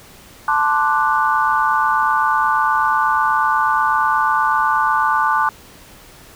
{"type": "chord", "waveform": "sine", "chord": "D dominant seventh", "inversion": "second", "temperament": "equal", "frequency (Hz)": [880, 1046.5, 1174.7, 1480], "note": ["A5", "C6", "D6", "F#6"], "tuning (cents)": [0, 0, 0, 0], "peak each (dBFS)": [-18, -21, -18, -20], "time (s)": [0.48, 5.49], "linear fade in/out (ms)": 2, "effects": ["pink hiss -43 dBFS RMS until 6.35 s"]}